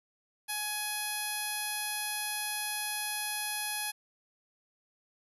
10% pulse tone with low-pass filter, 840 Hz, G#5, 19 cents sharp, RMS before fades -35 dBFS, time 0.48-3.92 s, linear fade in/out 20 ms, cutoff 11000 Hz, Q 6.2, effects none

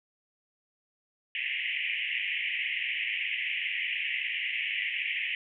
pink band-pass noise, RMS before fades -32 dBFS, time 1.35-5.35 s, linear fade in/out 2 ms, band 1900 to 3000 Hz, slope 96 dB/octave, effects none

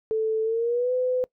sine tone with pitch glide, 440 to 505.4 Hz, A4 to B4, 0 to +40 cents, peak -21 dBFS, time 0.11-1.24 s, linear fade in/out 0 ms, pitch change +240 cents, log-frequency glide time 0.43-0.93 s, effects noise-tail reverb RT60 0.1 s tail -23 dB re dry

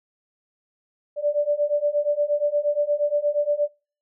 sine beating tone pair, 582 / 590.5 Hz, D5 / D5, -16 / +9 cents, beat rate 8.5 Hz, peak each -23 / -22 dBFS, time 1.16-3.69 s, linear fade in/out 50 ms, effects noise-tail reverb RT60 0.4 s tail -25 dB re dry

